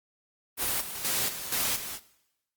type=noise with tremolo; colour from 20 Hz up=white; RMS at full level=-28 dBFS; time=0.57-2 s; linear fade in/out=50 ms; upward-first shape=square; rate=2.1 Hz; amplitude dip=65%; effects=noise-tail reverb RT60 0.9 s tail -18 dB re dry + Opus 32 kbps